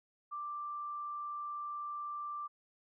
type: tone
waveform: sine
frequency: 1178 Hz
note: D6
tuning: 5 cents sharp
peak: -38 dBFS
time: 0.31-2.48 s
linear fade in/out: 20 ms
effects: none